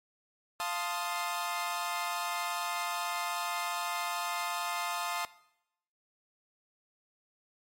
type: chord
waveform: sawtooth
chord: F dominant seventh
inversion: none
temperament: equal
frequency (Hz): 698.5 / 880 / 1046.5 / 1244.5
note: F5 / A5 / C6 / Eb6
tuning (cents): 0 / 0 / 0 / 0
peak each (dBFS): -34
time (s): 0.6-5.25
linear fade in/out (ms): 0
effects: noise-tail reverb RT60 0.8 s tail -19 dB re dry + MP3 64 kbps